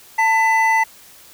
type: tone pair together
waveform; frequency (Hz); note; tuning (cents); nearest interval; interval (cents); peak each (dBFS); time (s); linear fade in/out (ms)
triangle; 892.2 / 2000; A5 / B6; +24 / +21; octave + major second; 1397; -13 / -15; 0.18-0.84; 10
effects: white hiss -45 dBFS RMS until 1.33 s